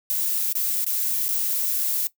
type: noise with dropouts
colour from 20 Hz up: violet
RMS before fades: -24 dBFS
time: 0.1-2.07 s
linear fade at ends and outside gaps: 0 ms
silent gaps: 0.527-0.553 / 0.844-0.865 / 1.282-1.289 s
effects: noise-tail reverb RT60 0.1 s tail -17 dB re dry